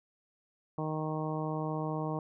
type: harmonic tone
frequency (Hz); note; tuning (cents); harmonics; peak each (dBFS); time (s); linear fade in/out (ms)
155.56; D#3; 0; 1 / 2 / 3 / 4 / 5 / 6 / 7; -35 / -38 / -40 / -41 / -42 / -43 / -43; 0.78-2.19; 2
effects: none